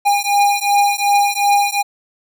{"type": "beating tone pair", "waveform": "square", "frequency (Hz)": [810, 812.7], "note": ["G#5", "G#5"], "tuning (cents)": [-43, -38], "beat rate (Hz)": 2.7, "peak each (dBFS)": -16, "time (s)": [0.05, 1.83], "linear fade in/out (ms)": 20, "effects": []}